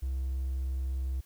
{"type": "tone with hard clipping", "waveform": "triangle", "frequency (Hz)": 65.41, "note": "C2", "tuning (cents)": 0, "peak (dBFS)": -30, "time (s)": [0.02, 1.21], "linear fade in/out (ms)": 10, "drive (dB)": 4, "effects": ["white hiss -63 dBFS RMS until 1.25 s"]}